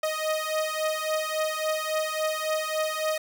sawtooth beating tone pair, 622.3 / 625.9 Hz, D#5 / D#5, 0 / +10 cents, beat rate 3.6 Hz, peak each -25 dBFS, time 0.03-3.18 s, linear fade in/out 5 ms, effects none

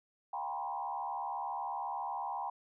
sine tone with frequency modulation, 880 Hz, A5, in tune, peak -35 dBFS, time 0.33-2.5 s, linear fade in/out 5 ms, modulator 74 Hz, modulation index 2, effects none

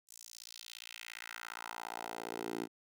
10% pulse tone with high-pass filter sweep, 57.3 Hz, A#1, 29 cents flat, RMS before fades -45 dBFS, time 0.07-2.68 s, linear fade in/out 50 ms, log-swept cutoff 7700 to 300 Hz, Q 2, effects none

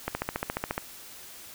click train, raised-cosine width 0.5 ms, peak -13 dBFS, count 11, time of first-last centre 0.08-0.779 s, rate 14.3 Hz, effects white hiss -46 dBFS RMS until 1.54 s

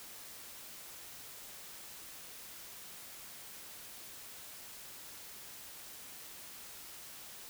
silence, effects white hiss -50 dBFS RMS until 7.49 s

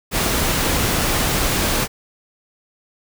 pink noise, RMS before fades -19 dBFS, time 0.11-1.88 s, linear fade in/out 50 ms, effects none

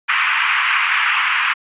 white band-pass noise, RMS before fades -17 dBFS, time 0.08-1.54 s, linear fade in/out 20 ms, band 1000 to 2800 Hz, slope 48 dB/octave, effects resampled to 8000 Hz

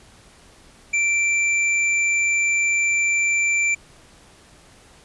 square tone, 2347 Hz, D7, 2 cents flat, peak -18 dBFS, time 0.93-3.75 s, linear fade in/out 10 ms, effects pink hiss -50 dBFS RMS until 5.04 s + resampled to 24000 Hz

